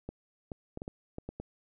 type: clicks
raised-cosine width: 2 ms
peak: -25 dBFS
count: 8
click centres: 0.09 / 0.518 / 0.774 / 0.819 / 0.879 / 1.184 / 1.29 / 1.4 s
effects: none